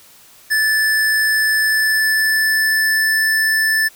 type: tone with pitch glide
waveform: square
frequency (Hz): 1747 to 1758.1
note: A6 to A6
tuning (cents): -13 to -2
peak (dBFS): -14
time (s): 0.5-3.89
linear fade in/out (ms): 20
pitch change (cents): +11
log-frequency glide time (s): 1.64-3.26
effects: white hiss -46 dBFS RMS until 3.95 s